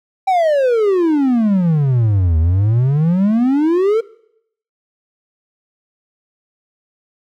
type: exponential two-way sweep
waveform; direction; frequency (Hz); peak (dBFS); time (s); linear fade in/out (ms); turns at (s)
triangle; down then up; 784 to 77.78 to 464.2; -9; 0.27-4.01; 10; 2.38
effects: noise-tail reverb RT60 0.7 s tail -20 dB re dry